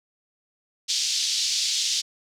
pink band-pass noise, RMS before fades -25 dBFS, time 0.88-2.02 s, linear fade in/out 20 ms, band 3700 to 6300 Hz, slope 24 dB/octave, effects none

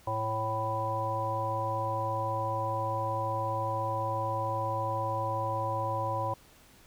harmonic tone with a mistuned harmonic, 110 Hz, A2, in tune, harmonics 1 / 3 / 5 / 7 / 9, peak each -35 / -43 / -35 / -37 / -32 dBFS, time 0.07-6.34 s, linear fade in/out 5 ms, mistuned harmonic 3, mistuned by +27 cents, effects pink hiss -58 dBFS RMS until 6.86 s

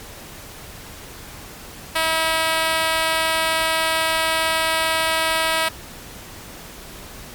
5% pulse tone with high-pass filter, 322.3 Hz, E4, 39 cents flat, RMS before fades -20 dBFS, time 1.95-5.69 s, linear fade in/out 10 ms, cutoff 650 Hz, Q 1.3, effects pink hiss -38 dBFS RMS until 7.34 s + MP3 96 kbps

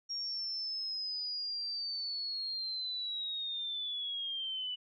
sine linear sweep, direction down, 5588 to 2960 Hz, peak -35 dBFS, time 0.09-4.76 s, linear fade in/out 20 ms, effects none

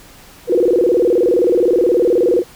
sine tone with vibrato, 415.3 Hz, G#4, in tune, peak -10 dBFS, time 0.47-2.44 s, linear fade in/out 50 ms, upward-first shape square, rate 19 Hz, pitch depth 270 cents each way, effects pink hiss -42 dBFS RMS until 2.55 s

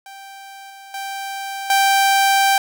sawtooth tone with level steps, 784 Hz, G5, in tune, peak -32 / -34 / -22 / -9 dBFS, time 0.06-2.58 s, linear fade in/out 2 ms, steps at 0.7 / 0.94 / 1.7 s, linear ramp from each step 2 ms, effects none

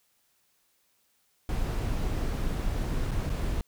brown noise with dropouts, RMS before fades -29 dBFS, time 1.49-3.61 s, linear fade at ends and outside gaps 1 ms, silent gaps 3.111-3.115 / 3.295-3.3 s, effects white hiss -70 dBFS RMS until 3.67 s

